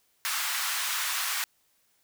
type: high-pass noise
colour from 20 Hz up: pink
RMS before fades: -30 dBFS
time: 0.25-1.44 s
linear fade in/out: 0 ms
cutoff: 1100 Hz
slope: 24 dB/octave
effects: white hiss -69 dBFS RMS until 2.03 s